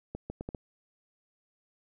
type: accelerating click train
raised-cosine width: 2 ms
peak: -23 dBFS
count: 5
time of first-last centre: 0.15-0.548 s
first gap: 150 ms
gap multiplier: 0.73
effects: none